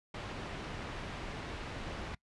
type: low-pass noise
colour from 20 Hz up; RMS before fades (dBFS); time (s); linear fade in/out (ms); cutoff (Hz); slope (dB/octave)
pink; -42; 0.14-2.15; 5; 3200; 12
effects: noise-tail reverb RT60 0.1 s tail -23 dB re dry + resampled to 24000 Hz